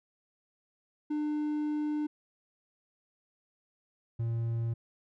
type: tone pair in turn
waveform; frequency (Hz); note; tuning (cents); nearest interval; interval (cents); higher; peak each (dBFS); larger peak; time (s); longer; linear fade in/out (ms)
triangle; 300 / 115.53; D4 / A#2; +37 / -15; octave + perfect fourth; 1652; first; -27; neither; 1.1-2.07 / 4.19-4.74; first; 10
effects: none